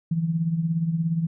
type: tone with tremolo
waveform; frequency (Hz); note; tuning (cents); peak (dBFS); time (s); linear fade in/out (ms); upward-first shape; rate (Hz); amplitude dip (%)
sine; 164.81; E3; 0; -18; 0.11-1.27; 5; triangle; 17; 70
effects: none